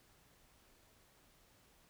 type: silence
effects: pink hiss -68 dBFS RMS until 1.89 s